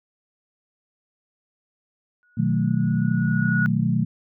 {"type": "tone with exponential growth", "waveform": "sine", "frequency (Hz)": 1458, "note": "F#6", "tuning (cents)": -26, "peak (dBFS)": -20, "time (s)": [2.23, 3.66], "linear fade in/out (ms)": 0, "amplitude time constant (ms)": 310}
{"type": "chord", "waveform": "sine", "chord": "B dominant seventh", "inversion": "none", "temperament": "equal", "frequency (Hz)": [123.47, 155.56, 185, 220], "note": ["B2", "D#3", "F#3", "A3"], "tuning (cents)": [0, 0, 0, 0], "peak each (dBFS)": -24, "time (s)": [2.37, 4.05], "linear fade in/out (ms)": 10}
{"effects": []}